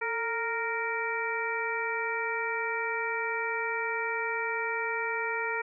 harmonic tone with a mistuned harmonic, 464.8 Hz, A#4, 5 cents flat, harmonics 1 / 2 / 3 / 4 / 5, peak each -35 / -35 / -35 / -35 / -35 dBFS, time 0.01-5.62 s, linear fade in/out 10 ms, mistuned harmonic 1, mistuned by -59 cents, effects none

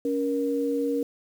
sine tone pair together, 280.2 / 471.9 Hz, C#4 / A#4, +19 / +21 cents, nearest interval major sixth, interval 902 cents, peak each -26 dBFS, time 0.05-1.03 s, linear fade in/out 2 ms, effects 8-bit

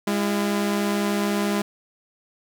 sawtooth tone pair together, 203.7 / 337.5 Hz, G#3 / E4, -33 / +41 cents, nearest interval major sixth, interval 874 cents, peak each -18 / -24 dBFS, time 0.07-1.62 s, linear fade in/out 5 ms, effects none

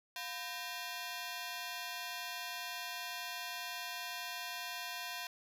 10% pulse ring-modulated tone, 855 Hz, A5, 50 cents flat, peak -29 dBFS, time 0.16-5.27 s, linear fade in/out 2 ms, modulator 149 Hz, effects none

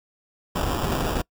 pink noise with sample-and-hold, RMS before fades -25 dBFS, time 0.55-1.22 s, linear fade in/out 10 ms, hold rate 2100 Hz, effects noise-tail reverb RT60 0.1 s tail -25 dB re dry

